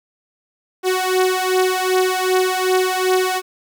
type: beating tone pair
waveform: sawtooth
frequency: 370 / 372.6 Hz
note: F#4 / F#4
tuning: 0 / +12 cents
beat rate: 2.6 Hz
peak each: -14 / -15 dBFS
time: 0.83-3.42 s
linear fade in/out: 50 ms
effects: 8-bit